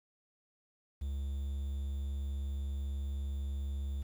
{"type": "tone with quantisation", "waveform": "triangle", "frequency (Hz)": 69.3, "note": "C#2", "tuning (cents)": 0, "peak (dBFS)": -32, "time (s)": [1.01, 4.03], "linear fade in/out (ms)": 10, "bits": 10, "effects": []}